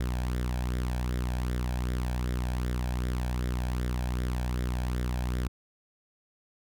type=tone with flanger; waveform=sawtooth; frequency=61.74 Hz; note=B1; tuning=in tune; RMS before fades=-30 dBFS; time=0-5.48 s; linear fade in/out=5 ms; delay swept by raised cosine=0.55 to 1.26 ms; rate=2.6 Hz; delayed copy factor=+0.55; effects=none